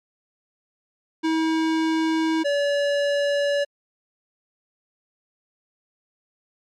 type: tone pair in turn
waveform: square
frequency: 321 / 572 Hz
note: E4 / D5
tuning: -46 / -46 cents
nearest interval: minor seventh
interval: 1000 cents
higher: second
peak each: -20 dBFS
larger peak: neither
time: 1.23-2.44 / 2.44-3.65 s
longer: neither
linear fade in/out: 20 ms
effects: low-pass 5000 Hz 12 dB/octave + MP3 96 kbps